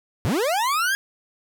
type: linear sweep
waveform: 40% pulse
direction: up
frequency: 77.78 to 1661.2 Hz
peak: -19 dBFS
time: 0.25-0.95 s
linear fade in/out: 0 ms
effects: none